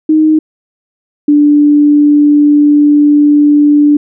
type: tone pair in turn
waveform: sine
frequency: 311.1 / 293.6 Hz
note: D#4 / D4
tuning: 0 / 0 cents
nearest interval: minor second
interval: 100 cents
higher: first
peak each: -4 / -3 dBFS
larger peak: second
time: 0.09-0.39 / 1.28-3.97 s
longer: second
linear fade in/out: 5 ms
effects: none